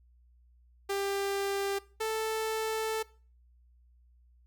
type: tone pair in turn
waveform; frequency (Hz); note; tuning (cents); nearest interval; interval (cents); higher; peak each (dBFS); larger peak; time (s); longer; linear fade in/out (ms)
sawtooth; 396.5 / 440.4; G4 / A4; +20 / +2; major second; 182; second; -26; neither; 0.89-1.79 / 2-3.03; second; 10
effects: noise-tail reverb RT60 0.4 s tail -21 dB re dry + added 60 Hz sine -59 dBFS peak until 4.46 s